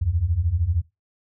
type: beating tone pair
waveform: sine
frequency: 76.9 / 89.9 Hz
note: D#2 / F#2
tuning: -20 / -49 cents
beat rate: 13 Hz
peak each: -24 / -21 dBFS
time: 0.01-0.82 s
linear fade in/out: 10 ms
effects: noise-tail reverb RT60 0.2 s tail -17 dB re dry